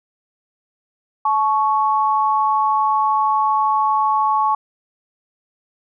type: tone pair together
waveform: sine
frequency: 862.7 / 1110 Hz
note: A5 / C#6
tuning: -34 / +2 cents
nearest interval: major third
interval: 436 cents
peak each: -17 dBFS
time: 1.25-4.55 s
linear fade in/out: 5 ms
effects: none